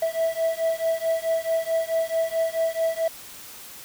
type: beating tone pair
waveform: triangle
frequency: 653 / 657.6 Hz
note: E5 / E5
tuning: -17 / -4 cents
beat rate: 4.6 Hz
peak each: -23 dBFS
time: 0.02-3.08 s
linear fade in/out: 5 ms
effects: white hiss -42 dBFS RMS until 3.84 s